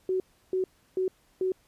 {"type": "tone bursts", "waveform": "sine", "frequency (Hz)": 373.6, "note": "F#4", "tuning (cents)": 17, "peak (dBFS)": -24, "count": 4, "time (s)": [0.09, 1.52], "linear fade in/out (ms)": 2, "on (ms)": 110, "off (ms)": 330, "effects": ["pink hiss -65 dBFS RMS until 1.67 s", "resampled to 32000 Hz"]}